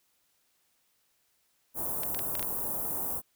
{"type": "band-stop noise", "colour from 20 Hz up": "white", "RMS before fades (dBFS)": -33, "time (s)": [1.74, 3.22], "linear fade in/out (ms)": 50, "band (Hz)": [1000, 11000], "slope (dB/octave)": 24}
{"type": "clicks", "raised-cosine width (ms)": 0.2, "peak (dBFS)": -19, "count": 6, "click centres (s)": [2.034, 2.147, 2.192, 2.353, 2.395, 2.428]}
{"effects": ["white hiss -72 dBFS RMS until 3.35 s"]}